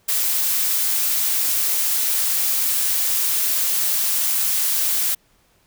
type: noise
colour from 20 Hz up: blue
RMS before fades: -20 dBFS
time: 0.08-5.15 s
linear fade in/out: 10 ms
effects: pink hiss -60 dBFS RMS until 5.66 s